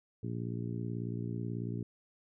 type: harmonic tone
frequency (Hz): 58.27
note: A#1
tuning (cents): 0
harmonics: 2 / 3 / 4 / 5 / 6 / 7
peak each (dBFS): -37 / -41 / -43 / -45 / -47 / -48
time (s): 0.23-1.83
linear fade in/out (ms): 5
effects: none